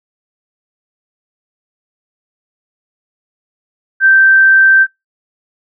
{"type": "tone", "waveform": "sine", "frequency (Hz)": 1561, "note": "G6", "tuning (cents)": -8, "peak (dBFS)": -4, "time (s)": [4, 4.87], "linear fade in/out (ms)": 50, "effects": ["noise-tail reverb RT60 0.2 s tail -26 dB re dry"]}